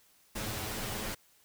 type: noise with comb filter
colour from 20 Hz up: pink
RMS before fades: -37 dBFS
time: 0.35-1.15 s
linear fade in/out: 10 ms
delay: 9.3 ms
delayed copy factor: +0.8
effects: white hiss -65 dBFS RMS until 1.44 s